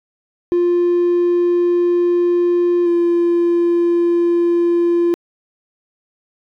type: tone pair in turn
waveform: triangle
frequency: 350 / 344.2 Hz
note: F4 / F4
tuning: +4 / -25 cents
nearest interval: unison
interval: 29 cents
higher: first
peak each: -9 dBFS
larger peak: neither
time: 0.52-2.86 / 2.86-5.14 s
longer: first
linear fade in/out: 0 ms
effects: tanh soft clip ceiling -7 dBFS